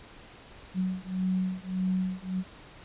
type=beating tone pair; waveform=sine; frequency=185 / 186.7 Hz; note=F#3 / F#3; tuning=0 / +16 cents; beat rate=1.7 Hz; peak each=-30 dBFS; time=0.74-2.44 s; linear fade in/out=50 ms; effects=pink hiss -50 dBFS RMS until 2.84 s + resampled to 8000 Hz